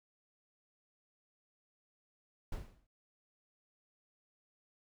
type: noise with exponential decay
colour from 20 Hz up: brown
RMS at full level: -37 dBFS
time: 2.52-2.87 s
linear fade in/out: 5 ms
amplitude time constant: 74 ms
effects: none

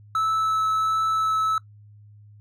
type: tone with vibrato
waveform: triangle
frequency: 1306 Hz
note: E6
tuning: 17 cents flat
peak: -18 dBFS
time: 0.15-1.58 s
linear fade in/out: 2 ms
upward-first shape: triangle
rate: 1.4 Hz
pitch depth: 8 cents each way
effects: noise-tail reverb RT60 0.1 s tail -21 dB re dry + added 104 Hz sine -46 dBFS peak until 2.4 s

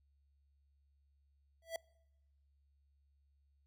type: tone with exponential growth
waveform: square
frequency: 659.3 Hz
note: E5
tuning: in tune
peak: -35 dBFS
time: 1.62-1.76 s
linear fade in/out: 2 ms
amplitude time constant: 30 ms
effects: noise-tail reverb RT60 0.9 s tail -25 dB re dry + added 70 Hz sine -70 dBFS peak until 3.66 s

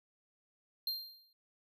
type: tone with exponential decay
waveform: square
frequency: 4186 Hz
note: C8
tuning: in tune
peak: -32 dBFS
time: 0.87-1.33 s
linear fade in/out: 2 ms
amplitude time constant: 100 ms
effects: none

